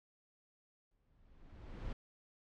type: noise with exponential growth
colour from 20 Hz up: brown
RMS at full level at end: -39 dBFS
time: 0.91-1.93 s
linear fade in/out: 5 ms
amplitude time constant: 220 ms
effects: low-pass 4000 Hz 12 dB/octave